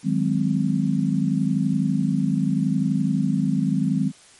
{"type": "chord", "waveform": "sine", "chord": "Ab dominant seventh", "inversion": "second", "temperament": "just", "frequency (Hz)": [155.74, 186.89, 207.7, 259.6], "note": ["Eb3", "Gb3", "Ab3", "C4"], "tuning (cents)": [2, 18, 0, -13], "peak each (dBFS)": -24, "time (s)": [0.03, 4.12], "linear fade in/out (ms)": 50, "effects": ["white hiss -50 dBFS RMS until 4.39 s", "MP3 48 kbps"]}